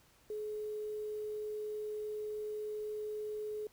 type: tone with quantisation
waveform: sine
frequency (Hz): 425.1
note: G#4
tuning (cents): +40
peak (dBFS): -37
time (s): 0.3-3.67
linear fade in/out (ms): 2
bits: 10
effects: pink hiss -66 dBFS RMS until 3.72 s